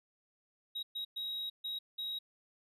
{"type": "tone bursts at uneven times", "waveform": "triangle", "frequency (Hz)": 3813, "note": "A#7", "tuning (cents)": 38, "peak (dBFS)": -35, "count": 5, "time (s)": [[0.75, 0.83], [0.95, 1.05], [1.16, 1.5], [1.64, 1.79], [1.98, 2.19]], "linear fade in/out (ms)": 10, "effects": ["resampled to 32000 Hz"]}